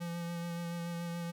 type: tone with vibrato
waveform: square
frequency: 170.9 Hz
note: F3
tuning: 37 cents flat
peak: -37 dBFS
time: 0-1.32 s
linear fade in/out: 20 ms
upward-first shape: sine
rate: 7 Hz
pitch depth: 17 cents each way
effects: none